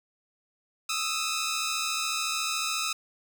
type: tone pair together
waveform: 10% pulse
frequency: 1244.5 / 1318.5 Hz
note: D#6 / E6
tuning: 0 / 0 cents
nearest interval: minor second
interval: 100 cents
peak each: -23 / -22 dBFS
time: 0.89-2.93 s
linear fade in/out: 5 ms
effects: none